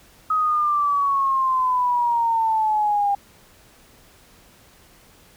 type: exponential sweep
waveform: sine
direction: down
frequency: 1269 to 800 Hz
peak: -17 dBFS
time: 0.3-3.15 s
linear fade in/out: 5 ms
effects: pink hiss -52 dBFS RMS until 5.36 s